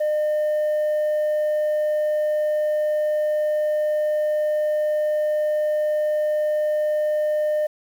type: tone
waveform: sine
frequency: 606 Hz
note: D#5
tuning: 46 cents flat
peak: -16 dBFS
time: 0-7.67 s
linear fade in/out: 10 ms
effects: tanh soft clip ceiling -18 dBFS + 8-bit